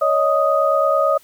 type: tone cluster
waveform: sine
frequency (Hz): 562 / 631 / 1246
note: C#5 / D#5 / D#6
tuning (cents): +24 / +24 / +2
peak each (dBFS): -18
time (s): 0.01-1.18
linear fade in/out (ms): 10
effects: white hiss -51 dBFS RMS until 1.23 s